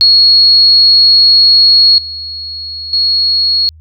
sine tone with level steps, 4324 Hz, C#8, 44 cents flat, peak -3 / -20 / -8 dBFS, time 0.01-3.69 s, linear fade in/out 0 ms, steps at 1.98 / 2.93 s, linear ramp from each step 2 ms, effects added 79 Hz sine -35 dBFS peak until 3.8 s

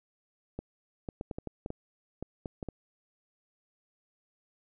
clicks, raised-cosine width 2 ms, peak -23 dBFS, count 12, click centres 0.59 / 1.088 / 1.211 / 1.312 / 1.385 / 1.473 / 1.661 / 1.704 / 2.226 / 2.458 / 2.628 / 2.687 s, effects none

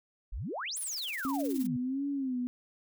sine exponential two-way sweep, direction up then down, 35.37 to 11175 to 121.1 Hz, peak -34 dBFS, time 0.32-1.77 s, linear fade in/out 10 ms, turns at 0.79 s
blue noise with tremolo, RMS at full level -42 dBFS, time 0.76-1.67 s, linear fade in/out 10 ms, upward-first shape triangle, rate 19 Hz, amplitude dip 85%
sine tone with vibrato, 264.3 Hz, C4, 18 cents sharp, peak -30 dBFS, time 1.25-2.47 s, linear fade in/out 0 ms, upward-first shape sine, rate 1.5 Hz, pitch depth 120 cents each way
effects none

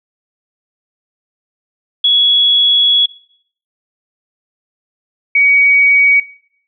sine tone pair in turn, 3363 / 2256 Hz, G#7 / C#7, +21 / +30 cents, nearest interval perfect fifth, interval 691 cents, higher first, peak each -7 dBFS, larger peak neither, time 2.04-3.06 / 5.35-6.2 s, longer first, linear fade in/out 5 ms, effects noise-tail reverb RT60 0.6 s tail -19 dB re dry

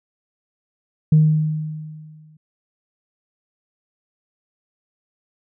sine tone with exponential decay, 154.8 Hz, D#3, 9 cents flat, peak -7 dBFS, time 1.12-2.37 s, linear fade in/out 5 ms, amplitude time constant 270 ms, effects tanh soft clip ceiling -5 dBFS

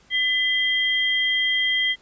sine tone pair together, 2011 / 3201 Hz, B6 / G7, +31 / +36 cents, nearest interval minor sixth, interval 805 cents, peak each -21 / -22 dBFS, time 0.1-1.96 s, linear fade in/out 50 ms, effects pink hiss -56 dBFS RMS until 2.01 s + resampled to 16000 Hz

